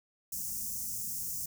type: band-stop noise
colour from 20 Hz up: white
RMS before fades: -37 dBFS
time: 0.32-1.46 s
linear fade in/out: 5 ms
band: 230 to 5600 Hz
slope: 48 dB/octave
effects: none